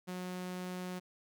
sawtooth tone, 181.9 Hz, F#3, 29 cents flat, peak -35 dBFS, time 0.07-1 s, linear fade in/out 20 ms, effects none

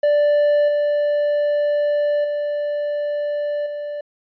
triangle tone with level steps, 587 Hz, D5, 1 cent flat, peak -11 / -14 / -18 / -23 dBFS, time 0.03-4.01 s, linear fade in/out 5 ms, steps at 0.68 / 2.24 / 3.66 s, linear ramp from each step 5 ms, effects resampled to 11025 Hz

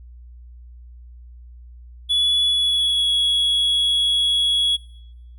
triangle tone with pitch glide, 3411 to 3349 Hz, G#7 to G#7, +46 to +14 cents, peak -15 dBFS, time 2.09-4.77 s, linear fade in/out 20 ms, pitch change -32 cents, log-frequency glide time 2.45-3.11 s, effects noise-tail reverb RT60 0.9 s tail -23 dB re dry + added 60 Hz sine -39 dBFS peak until 5.38 s

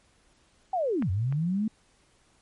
sine linear two-way sweep, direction down then up, 781 to 86.5 to 224 Hz, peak -24 dBFS, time 0.73-1.68 s, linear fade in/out 5 ms, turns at 1.1 s
clicks, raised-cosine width 0.5 ms, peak -22 / -28 dBFS, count 2, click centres 1.024 / 1.325 s
effects pink hiss -64 dBFS RMS until 2.41 s + MP3 48 kbps

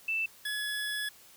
sine / 25% pulse tone pair in turn, 2653 / 1695.6 Hz, E7 / G#6, +10 / +35 cents, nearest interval minor sixth, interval 775 cents, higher first, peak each -28 dBFS, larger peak neither, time 0.08-0.26 / 0.45-1.09 s, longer second, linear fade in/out 5 ms, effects white hiss -56 dBFS RMS until 1.36 s

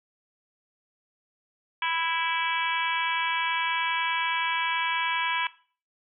harmonic tone, 329.6 Hz, E4, in tune, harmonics 3 / 4 / 5 / 6 / 7 / 8 / 9 / 10, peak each -29 / -40 / -32 / -41 / -31 / -37 / -37 / -36 dBFS, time 1.82-5.47 s, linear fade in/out 2 ms, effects noise-tail reverb RT60 0.4 s tail -17 dB re dry

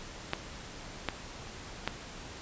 clicks, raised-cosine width 0.3 ms, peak -13 dBFS, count 3, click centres 0.334 / 1.087 / 1.876 s, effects pink hiss -45 dBFS RMS until 2.41 s + resampled to 16000 Hz

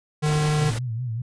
square tone, 151.2 Hz, D#3, 49 cents flat, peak -20 dBFS, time 0.22-0.71 s, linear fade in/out 20 ms
pink noise, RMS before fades -32 dBFS, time 0.25-0.79 s, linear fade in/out 10 ms
sine tone with vibrato, 118.8 Hz, A#2, 33 cents sharp, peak -25 dBFS, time 0.59-1.22 s, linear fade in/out 5 ms, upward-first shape sine, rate 5.1 Hz, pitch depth 120 cents each way
effects resampled to 22050 Hz

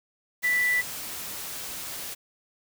sine tone in noise, 1975.5 Hz, B6, in tune, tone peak -21 dBFS, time 0.43-0.82 s, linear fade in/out 20 ms, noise white, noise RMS -36 dBFS, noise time 0.42-2.15 s, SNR +12 dB, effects none

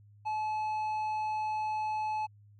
square tone with low-pass filter, 860 Hz, A5, 40 cents flat, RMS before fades -33 dBFS, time 0.25-2.27 s, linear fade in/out 20 ms, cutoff 2200 Hz, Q 0.52, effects added 103 Hz sine -55 dBFS peak until 2.59 s

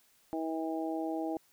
harmonic tone, 161.1 Hz, E3, 39 cents flat, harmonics 2 / 3 / 4 / 5, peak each -34 / -42 / -39 / -40 dBFS, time 0.33-1.37 s, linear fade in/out 0 ms, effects white hiss -67 dBFS RMS until 1.52 s

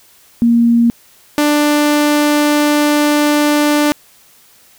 sine / sawtooth tone pair in turn, 234.5 / 295.5 Hz, A#3 / D4, +11 / +11 cents, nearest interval major third, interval 400 cents, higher second, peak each -7 / -6 dBFS, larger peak second, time 0.42-0.9 / 1.38-3.92 s, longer second, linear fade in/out 0 ms, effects white hiss -47 dBFS RMS until 4.78 s

